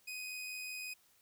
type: tone with amplitude modulation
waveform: sawtooth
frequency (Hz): 2501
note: D#7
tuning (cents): +8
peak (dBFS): -37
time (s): 0.07-0.94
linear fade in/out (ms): 10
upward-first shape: sine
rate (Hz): 85.4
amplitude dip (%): 25
effects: white hiss -69 dBFS RMS until 1.21 s